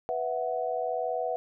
sine chord, B suspended fourth, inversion none, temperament equal, 493.9 / 659.3 / 740 Hz, B4 / E5 / F#5, 0 / 0 / 0 cents, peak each -32 dBFS, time 0.09-1.36 s, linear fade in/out 0 ms, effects none

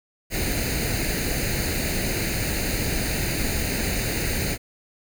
pink noise with comb filter, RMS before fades -25 dBFS, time 0.3-4.58 s, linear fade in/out 50 ms, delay 0.45 ms, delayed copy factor +0.75, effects none

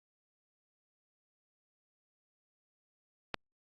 click, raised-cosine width 0.3 ms, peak -16 dBFS, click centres 3.343 s, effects Opus 48 kbps

